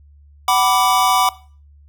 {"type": "chord", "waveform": "square", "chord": "B minor", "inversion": "second", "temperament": "equal with one note detuned", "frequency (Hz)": [752.9, 987.8, 1174.7], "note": ["F#5", "B5", "D6"], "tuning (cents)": [30, 0, 0], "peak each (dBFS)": -18, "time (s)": [0.48, 1.29], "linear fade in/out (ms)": 2, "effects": ["noise-tail reverb RT60 0.4 s tail -19 dB re dry", "added 72 Hz sine -44 dBFS peak until 1.88 s"]}